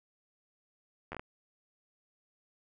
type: slowing click train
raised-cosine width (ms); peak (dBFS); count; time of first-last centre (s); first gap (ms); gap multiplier
0.5; -25; 5; 1.12-1.195; 11; 1.37
effects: none